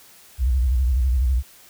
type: tone with vibrato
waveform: sine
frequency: 63.4 Hz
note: B1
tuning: 46 cents sharp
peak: -16 dBFS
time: 0.38-1.43 s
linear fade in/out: 50 ms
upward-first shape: square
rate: 12 Hz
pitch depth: 120 cents each way
effects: white hiss -49 dBFS RMS until 1.69 s